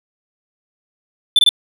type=tone bursts; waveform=triangle; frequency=3520 Hz; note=A7; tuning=in tune; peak=-6 dBFS; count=3; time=1.36-1.491 s; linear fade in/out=2 ms; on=29 ms; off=22 ms; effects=none